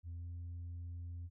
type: tone with pitch glide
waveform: sine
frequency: 85 to 86.29 Hz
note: F2 to F2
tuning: -46 to -20 cents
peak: -40 dBFS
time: 0.03-1.3 s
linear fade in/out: 50 ms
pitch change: +26 cents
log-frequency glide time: 0.16-0.24 s
effects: tanh soft clip ceiling -41 dBFS